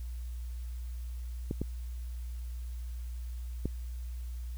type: clicks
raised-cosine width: 3 ms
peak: -19 dBFS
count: 3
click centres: 1.511 / 1.616 / 3.656 s
effects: added 60 Hz sine -36 dBFS peak until 4.57 s + white hiss -60 dBFS RMS until 4.57 s